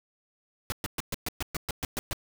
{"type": "noise bursts", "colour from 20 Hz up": "pink", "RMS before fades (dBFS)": -31, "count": 11, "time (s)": [0.7, 2.131], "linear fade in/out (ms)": 0, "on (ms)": 21, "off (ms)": 120, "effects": []}